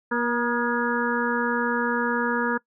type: harmonic tone with a mistuned harmonic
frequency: 238.5 Hz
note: A#3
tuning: 40 cents sharp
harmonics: 1 / 2 / 4 / 5 / 6 / 7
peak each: -27 / -28 / -28 / -33 / -29 / -28 dBFS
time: 0.11-2.58 s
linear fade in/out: 10 ms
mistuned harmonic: 5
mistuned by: +51 cents
effects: noise-tail reverb RT60 0.1 s tail -23 dB re dry